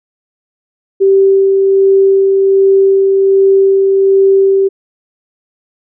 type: tone with tremolo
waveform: sine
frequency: 389.1 Hz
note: G4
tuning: 13 cents flat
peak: -4 dBFS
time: 1-4.69 s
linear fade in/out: 20 ms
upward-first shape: sine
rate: 1.3 Hz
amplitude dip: 25%
effects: none